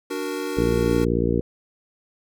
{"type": "chord", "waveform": "square", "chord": "D augmented", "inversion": "none", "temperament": "equal", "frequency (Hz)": [293.7, 370, 466.2], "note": ["D4", "F#4", "A#4"], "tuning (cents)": [0, 0, 0], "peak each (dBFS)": -31, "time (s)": [0.1, 1.05], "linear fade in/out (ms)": 10}
{"type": "harmonic tone", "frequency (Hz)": 58.27, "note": "A#1", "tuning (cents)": 0, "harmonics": [1, 2, 3, 4, 5, 6, 7, 8], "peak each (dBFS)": [-27, -27, -27, -27, -27, -27, -27, -27], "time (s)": [0.57, 1.41], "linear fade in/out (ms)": 5}
{"effects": []}